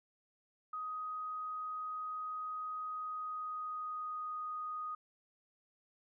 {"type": "tone with pitch glide", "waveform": "sine", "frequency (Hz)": [1253, 1242.2], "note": ["D#6", "D#6"], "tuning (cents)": [12, -3], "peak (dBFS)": -38, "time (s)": [0.73, 4.95], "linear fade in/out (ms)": 5, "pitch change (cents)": -15, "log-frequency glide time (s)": [2.84, 4.34], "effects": []}